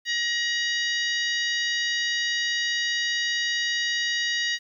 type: harmonic tone with a mistuned harmonic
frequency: 945 Hz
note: A#5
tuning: 23 cents sharp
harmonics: 2 / 3 / 4 / 5 / 6 / 7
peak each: -26 / -31 / -30 / -33 / -38 / -39 dBFS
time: 0.05-4.59 s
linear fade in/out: 50 ms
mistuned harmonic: 3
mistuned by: +45 cents
effects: 10-bit